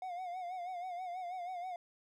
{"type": "tone with vibrato", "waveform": "triangle", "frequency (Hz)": 722, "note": "F#5", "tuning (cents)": -43, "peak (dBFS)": -37, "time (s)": [0.02, 1.76], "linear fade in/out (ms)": 2, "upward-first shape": "sine", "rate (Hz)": 6.2, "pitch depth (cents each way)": 73, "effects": []}